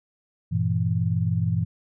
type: chord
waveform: sine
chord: E diminished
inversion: first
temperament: equal with one note detuned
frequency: 98 / 117.56 / 164.81 Hz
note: G2 / Bb2 / E3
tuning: 0 / +15 / 0 cents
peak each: -25 dBFS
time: 0.51-1.65 s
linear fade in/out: 20 ms
effects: none